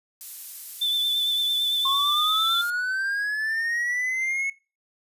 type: noise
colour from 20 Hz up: violet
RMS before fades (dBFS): -35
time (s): 0.21-2.7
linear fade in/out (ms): 0
type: tone with vibrato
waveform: sine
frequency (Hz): 3519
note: A7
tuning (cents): 0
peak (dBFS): -21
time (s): 0.81-2.62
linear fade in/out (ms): 10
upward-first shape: sine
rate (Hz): 8.9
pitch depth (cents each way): 26
type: linear sweep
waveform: triangle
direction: up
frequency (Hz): 1068 to 2200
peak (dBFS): -22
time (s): 1.85-4.5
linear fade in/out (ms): 5
effects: noise-tail reverb RT60 0.3 s tail -20 dB re dry + resampled to 32000 Hz